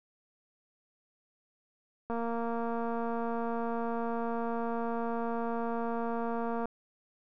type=click train; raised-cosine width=1 ms; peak=-22 dBFS; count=1058; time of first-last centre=2.1-6.656 s; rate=232 Hz; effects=none